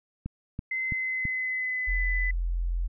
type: click train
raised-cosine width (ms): 5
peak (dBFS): -20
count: 4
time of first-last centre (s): 0.26-1.253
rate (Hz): 3.02
type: tone with pitch glide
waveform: sine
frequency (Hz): 2058 to 2002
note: C7 to B6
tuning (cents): -29 to +23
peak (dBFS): -27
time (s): 0.71-2.31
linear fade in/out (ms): 5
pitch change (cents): -48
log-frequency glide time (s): 0.84-2.07
type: tone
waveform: sine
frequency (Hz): 43.15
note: F1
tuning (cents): -20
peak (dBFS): -25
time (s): 1.87-2.88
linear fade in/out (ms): 20
effects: none